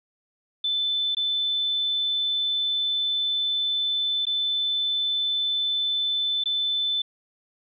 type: tone with dropouts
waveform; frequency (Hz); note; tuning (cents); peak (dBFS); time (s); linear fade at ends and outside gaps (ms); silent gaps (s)
sine; 3520; A7; 0; -22; 0.64-7.02; 5; 1.149-1.168 / 4.254-4.267 / 6.439-6.457
effects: none